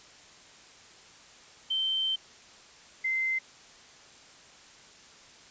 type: tone pair in turn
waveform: sine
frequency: 3108 / 2074 Hz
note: G7 / C7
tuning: -16 / -16 cents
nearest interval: perfect fifth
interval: 700 cents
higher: first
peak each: -26 dBFS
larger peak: neither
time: 1.7-2.16 / 3.04-3.39 s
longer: first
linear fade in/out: 10 ms
effects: white hiss -53 dBFS RMS until 5.5 s + resampled to 16000 Hz